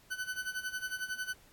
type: tone with tremolo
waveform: 40% pulse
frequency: 1505 Hz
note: F#6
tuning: 29 cents sharp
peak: -32 dBFS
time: 0.1-1.34 s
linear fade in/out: 20 ms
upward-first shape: sine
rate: 11 Hz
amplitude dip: 80%
effects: pink hiss -62 dBFS RMS until 1.52 s + AAC 64 kbps